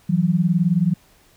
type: beating tone pair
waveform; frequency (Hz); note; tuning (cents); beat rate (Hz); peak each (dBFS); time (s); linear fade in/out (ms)
sine; 164.81 / 183.81; E3 / F#3; 0 / -11; 19; -18; 0.09-0.94; 10
effects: pink hiss -55 dBFS RMS until 1.36 s